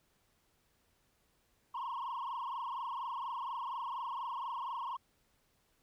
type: tone with frequency modulation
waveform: sine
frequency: 1009 Hz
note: B5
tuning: 37 cents sharp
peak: -34 dBFS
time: 1.74-4.97 s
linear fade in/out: 10 ms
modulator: 24.2 Hz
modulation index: 3.8
effects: tanh soft clip ceiling -36 dBFS + pink hiss -74 dBFS RMS until 5.82 s